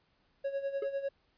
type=tone with tremolo; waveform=triangle; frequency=552 Hz; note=C#5; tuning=7 cents flat; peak=-28 dBFS; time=0.44-1.09 s; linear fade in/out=10 ms; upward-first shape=sine; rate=10 Hz; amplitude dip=70%
type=tone with exponential decay; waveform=triangle; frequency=425.6 Hz; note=G#4; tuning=42 cents sharp; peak=-27 dBFS; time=0.82-0.89 s; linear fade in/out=5 ms; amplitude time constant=15 ms
effects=pink hiss -72 dBFS RMS until 1.37 s + resampled to 11025 Hz